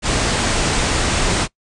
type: low-pass noise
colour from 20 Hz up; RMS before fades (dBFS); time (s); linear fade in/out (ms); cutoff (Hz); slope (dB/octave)
pink; -18; 0.02-1.48; 50; 9300; 96
effects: noise-tail reverb RT60 0.1 s tail -22 dB re dry